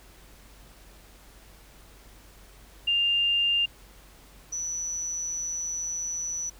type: tone pair in turn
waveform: sine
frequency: 2800 / 5933 Hz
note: F7 / F#8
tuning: +4 / +4 cents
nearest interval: octave + minor second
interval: 1300 cents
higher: second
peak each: -21 / -29 dBFS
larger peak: first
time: 2.87-3.66 / 4.52-6.5 s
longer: second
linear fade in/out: 10 ms
effects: added 48 Hz sine -52 dBFS peak until 6.59 s + pink hiss -54 dBFS RMS until 6.59 s